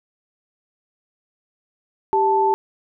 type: tone pair together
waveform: sine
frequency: 392 / 880 Hz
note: G4 / A5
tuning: 0 / 0 cents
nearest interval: octave + major second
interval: 1400 cents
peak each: -19 / -16 dBFS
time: 2.13-2.54 s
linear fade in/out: 0 ms
effects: none